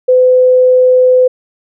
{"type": "tone", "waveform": "sine", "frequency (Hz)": 507, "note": "B4", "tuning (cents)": 45, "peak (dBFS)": -4, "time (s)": [0.08, 1.28], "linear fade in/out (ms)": 10, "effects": []}